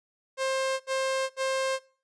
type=tone bursts; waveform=sawtooth; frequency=530 Hz; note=C5; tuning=22 cents sharp; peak=-22 dBFS; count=3; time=0.37-1.794 s; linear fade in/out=50 ms; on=430 ms; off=67 ms; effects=noise-tail reverb RT60 0.4 s tail -21 dB re dry + resampled to 22050 Hz